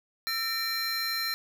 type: tone cluster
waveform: square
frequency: 1337 / 1824 / 2336 / 4124 Hz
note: E6 / A#6 / D7 / C8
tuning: +24 / -38 / -10 / -26 cents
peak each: -39 / -35 / -40 / -31 dBFS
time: 0.27-1.34 s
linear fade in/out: 0 ms
effects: none